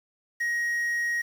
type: tone with quantisation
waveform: triangle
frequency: 1886 Hz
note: A#6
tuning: 20 cents sharp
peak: -23 dBFS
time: 0.4-1.22 s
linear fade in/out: 10 ms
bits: 8
effects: none